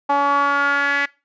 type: tone with band-pass filter sweep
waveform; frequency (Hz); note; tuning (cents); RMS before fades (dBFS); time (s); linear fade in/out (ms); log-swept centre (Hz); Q
sawtooth; 282.9; C#4; +35; -18; 0.09-1.06; 10; 920 to 1900; 5
effects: noise-tail reverb RT60 0.3 s tail -23 dB re dry + resampled to 16000 Hz